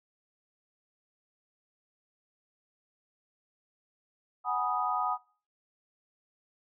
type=chord; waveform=sine; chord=G# minor seventh; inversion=third; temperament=equal with one note detuned; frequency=740 / 830.6 / 978.7 / 1244.5 Hz; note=F#5 / G#5 / B5 / D#6; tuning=0 / 0 / -16 / 0 cents; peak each=-33 / -35 / -35 / -31 dBFS; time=4.44-5.18 s; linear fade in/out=50 ms; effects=noise-tail reverb RT60 0.4 s tail -22 dB re dry